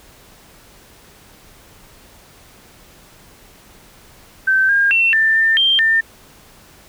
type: tone with pitch steps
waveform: sine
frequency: 1547 / 1614 / 2703 / 1782 / 1796 / 3167 / 1801 Hz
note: G6 / G#6 / E7 / A6 / A6 / G7 / A6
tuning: -23 / -50 / +43 / +22 / +35 / +17 / +40 cents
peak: -11 dBFS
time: 4.47-6.01 s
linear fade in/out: 10 ms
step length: 220 ms
effects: pink hiss -46 dBFS RMS until 6.88 s